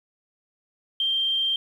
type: tone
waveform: sine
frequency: 3164 Hz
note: G7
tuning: 15 cents sharp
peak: -21 dBFS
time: 1-1.56 s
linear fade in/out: 2 ms
effects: 9-bit